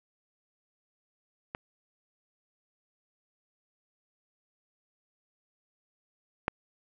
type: clicks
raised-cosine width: 0.5 ms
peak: -20 / -11 dBFS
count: 2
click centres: 1.549 / 6.481 s
effects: none